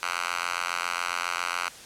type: tone with high-pass filter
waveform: 5% pulse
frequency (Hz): 87.31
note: F2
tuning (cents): 0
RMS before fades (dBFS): -30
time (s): 0.03-1.69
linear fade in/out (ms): 0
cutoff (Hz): 1500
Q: 3.2
effects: white hiss -45 dBFS RMS until 1.85 s + low-pass 9000 Hz 12 dB/octave